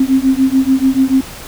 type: beating tone pair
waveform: sine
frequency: 261.6 / 268.5 Hz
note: C4 / C4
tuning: 0 / +45 cents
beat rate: 6.9 Hz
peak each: -12 dBFS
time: 0-1.21 s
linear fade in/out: 5 ms
effects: pink hiss -31 dBFS RMS until 1.47 s